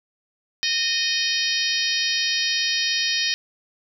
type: harmonic tone with a mistuned harmonic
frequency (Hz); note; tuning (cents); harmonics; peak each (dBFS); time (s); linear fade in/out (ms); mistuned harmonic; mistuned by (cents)
622.3; D#5; 0; 3 / 4 / 5 / 6 / 7 / 8 / 9; -28 / -28 / -28 / -28 / -28 / -28 / -28; 0.63-3.34; 0; 3; -24
effects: 9-bit